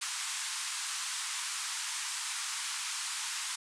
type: band-pass noise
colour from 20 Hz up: white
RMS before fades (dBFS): -37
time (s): 0.01-3.56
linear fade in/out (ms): 10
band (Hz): 900 to 9500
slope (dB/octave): 48
effects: none